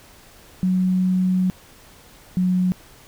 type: tone pair in turn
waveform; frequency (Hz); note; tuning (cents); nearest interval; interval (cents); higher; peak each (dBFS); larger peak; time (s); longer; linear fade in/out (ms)
sine; 184.6 / 182.59; F#3 / F#3; -4 / -23; unison; 19; first; -16 / -16; neither; 0.63-1.5 / 2.37-2.72; first; 0
effects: pink hiss -48 dBFS RMS until 3.07 s